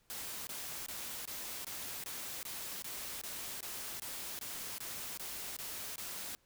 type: noise bursts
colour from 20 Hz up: white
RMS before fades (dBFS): -43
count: 16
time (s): 0.1-6.35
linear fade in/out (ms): 0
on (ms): 370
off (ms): 22
effects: pink hiss -72 dBFS RMS until 6.45 s